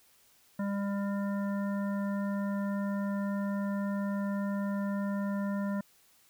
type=harmonic tone; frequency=200.1 Hz; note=G3; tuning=36 cents sharp; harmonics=1 / 3 / 5 / 7 / 9; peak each=-30 / -40 / -44 / -47 / -49 dBFS; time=0.59-5.81 s; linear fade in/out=5 ms; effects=white hiss -64 dBFS RMS until 6.29 s